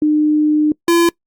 sine / square tone pair in turn, 302.8 / 339.9 Hz, D#4 / F4, -47 / -47 cents, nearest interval major second, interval 200 cents, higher second, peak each -10 dBFS, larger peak neither, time 0.02-0.72 / 0.88-1.09 s, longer first, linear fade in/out 2 ms, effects noise-tail reverb RT60 0.1 s tail -24 dB re dry + Opus 48 kbps

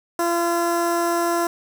15% pulse tone with notch filter, 341.7 Hz, F4, 38 cents flat, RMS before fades -21 dBFS, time 0.19-1.47 s, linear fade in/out 2 ms, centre 3300 Hz, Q 1.1, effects none

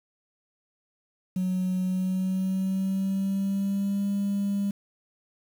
sine tone with pitch glide, 184.5 to 200 Hz, F#3 to G3, -5 to +35 cents, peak -22 dBFS, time 1.36-4.71 s, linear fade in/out 5 ms, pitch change +140 cents, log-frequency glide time 1.82-4.05 s, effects tanh soft clip ceiling -22 dBFS + 8-bit

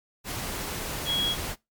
sine tone in noise, 3318 Hz, G#7, 2 cents flat, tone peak -24 dBFS, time 1.05-1.36 s, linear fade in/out 50 ms, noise pink, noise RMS -33 dBFS, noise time 0.24-1.56 s, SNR +6 dB, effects noise-tail reverb RT60 0.2 s tail -22 dB re dry + MP3 96 kbps

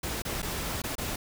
pink noise with dropouts, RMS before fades -33 dBFS, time 0.03-1.16 s, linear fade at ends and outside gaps 5 ms, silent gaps 0.221-0.25 / 0.42-0.427 / 0.82-0.838 / 0.954-0.981 s, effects none

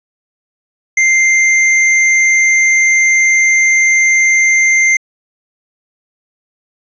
square tone, 2093 Hz, C7, in tune, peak -8 dBFS, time 0.97-4.97 s, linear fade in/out 5 ms, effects resampled to 16000 Hz

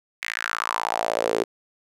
sawtooth tone with high-pass filter sweep, 56.3 Hz, A1, 40 cents sharp, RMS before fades -26 dBFS, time 0.22-1.44 s, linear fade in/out 10 ms, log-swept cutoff 2100 to 390 Hz, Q 4.1, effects low-pass 11000 Hz 12 dB/octave

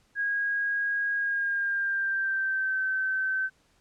sine tone with pitch glide, 1640 to 1539 Hz, G#6 to G6, -22 to -32 cents, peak -25 dBFS, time 0.15-3.5 s, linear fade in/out 50 ms, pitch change -110 cents, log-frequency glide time 1.14-2.8 s, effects pink hiss -66 dBFS RMS until 3.8 s + low-pass 9000 Hz 12 dB/octave

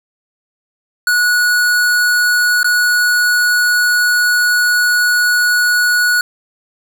square tone with dropouts, 1463 Hz, F#6, 20 cents flat, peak -11 dBFS, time 1.07-6.21 s, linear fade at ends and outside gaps 2 ms, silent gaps 2.631-2.644 s, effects none

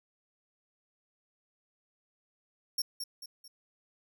sawtooth tone with echo, 5510 Hz, F8, 24 cents flat, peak -26 dBFS, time 2.78-2.82 s, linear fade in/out 5 ms, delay 220 ms, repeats 3, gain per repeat -7 dB, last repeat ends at 3.48 s, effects none

